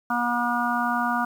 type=harmonic tone; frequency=240.6 Hz; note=B3; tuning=45 cents flat; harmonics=1 / 3 / 4 / 5 / 6; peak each=-28 / -28 / -28 / -28 / -28 dBFS; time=0.1-1.25 s; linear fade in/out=5 ms; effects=8-bit